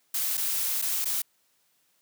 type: noise with dropouts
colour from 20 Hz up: blue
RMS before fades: -28 dBFS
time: 0.14-1.22 s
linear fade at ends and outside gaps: 5 ms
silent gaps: 0.372-0.376 / 0.817-0.822 / 1.046-1.055 s
effects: white hiss -69 dBFS RMS until 2.01 s + high-pass 100 Hz 12 dB/octave